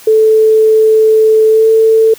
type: tone with pitch glide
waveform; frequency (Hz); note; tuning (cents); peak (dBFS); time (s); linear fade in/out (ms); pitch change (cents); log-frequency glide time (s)
sine; 437.8 to 444.4; A4 to A4; -9 to +17; -4; 0.07-2.14; 5; +26; 1.49-1.68
effects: white hiss -36 dBFS RMS until 2.18 s